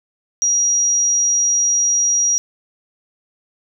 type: tone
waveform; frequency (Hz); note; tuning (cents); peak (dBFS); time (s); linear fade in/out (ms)
sine; 5740; F8; +47; -13; 0.42-2.38; 0
effects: none